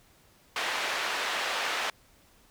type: band-pass noise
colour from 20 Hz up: white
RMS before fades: -31 dBFS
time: 0.56-1.9 s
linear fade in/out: 2 ms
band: 540 to 2700 Hz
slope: 12 dB/octave
effects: pink hiss -61 dBFS RMS until 2.5 s